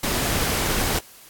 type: noise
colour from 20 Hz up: pink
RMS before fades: -23 dBFS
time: 0.03-0.99 s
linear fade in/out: 5 ms
effects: white hiss -47 dBFS RMS until 1.29 s + AAC 64 kbps